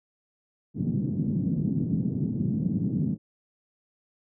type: band-pass noise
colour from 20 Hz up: pink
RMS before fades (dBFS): -27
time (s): 0.74-3.18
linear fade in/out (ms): 50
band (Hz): 140 to 240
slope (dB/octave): 24
effects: none